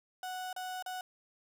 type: tone with dropouts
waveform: 35% pulse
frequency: 739 Hz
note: F#5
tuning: 2 cents flat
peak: -36 dBFS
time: 0.23-1.01 s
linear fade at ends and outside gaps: 2 ms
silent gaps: 0.529-0.563 / 0.825-0.861 s
effects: none